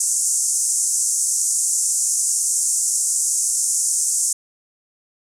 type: band-pass noise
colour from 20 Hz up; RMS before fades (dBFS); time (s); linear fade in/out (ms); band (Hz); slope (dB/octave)
white; -20; 0-4.33; 5; 6200 to 9500; 48
effects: none